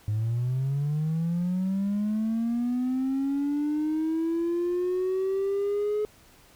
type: linear sweep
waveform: triangle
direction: up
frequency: 103.83 to 424.8 Hz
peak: -21 dBFS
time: 0.08-6.05 s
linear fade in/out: 0 ms
effects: tanh soft clip ceiling -20 dBFS + pink hiss -56 dBFS RMS until 6.55 s